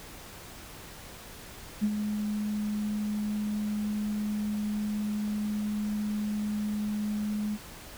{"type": "tone with ADSR envelope", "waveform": "sine", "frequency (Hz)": 210, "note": "G#3", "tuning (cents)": 19, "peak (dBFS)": -21, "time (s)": [1.81, 7.58], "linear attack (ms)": 28, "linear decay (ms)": 56, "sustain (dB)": -7, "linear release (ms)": 43, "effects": ["pink hiss -46 dBFS RMS until 7.97 s"]}